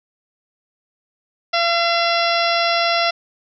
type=harmonic tone with a mistuned harmonic; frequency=681 Hz; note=F5; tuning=44 cents flat; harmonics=1 / 2 / 3 / 4 / 5 / 6 / 7 / 8; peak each=-19 / -22 / -24 / -25 / -26 / -27 / -27 / -28 dBFS; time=1.53-3.11 s; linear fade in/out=10 ms; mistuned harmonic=7; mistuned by=+39 cents; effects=none